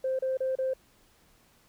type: tone bursts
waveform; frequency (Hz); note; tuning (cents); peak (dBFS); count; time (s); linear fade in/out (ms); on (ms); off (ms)
sine; 523.3; C5; 0; -25; 4; 0.04-0.736; 5; 150; 32
effects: tanh soft clip ceiling -22 dBFS + pink hiss -63 dBFS RMS until 1.68 s